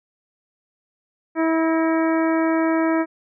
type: harmonic tone with a mistuned harmonic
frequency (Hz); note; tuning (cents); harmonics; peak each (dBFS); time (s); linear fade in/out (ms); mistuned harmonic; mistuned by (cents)
324.2; E4; -29; 1 / 2 / 3 / 4 / 5 / 6 / 7; -18 / -24 / -28 / -30 / -32 / -34 / -35; 1.35-3.06; 50; 6; -57
effects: none